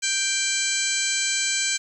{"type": "harmonic tone with a mistuned harmonic", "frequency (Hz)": 784, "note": "G5", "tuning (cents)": 0, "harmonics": [2, 3, 4, 5, 6, 7, 8, 9, 10], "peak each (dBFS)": [-31, -28, -32, -30, -36, -37, -29, -31, -28], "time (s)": [0.02, 1.78], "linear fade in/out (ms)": 20, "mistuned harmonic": 5, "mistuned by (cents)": 62, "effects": ["9-bit"]}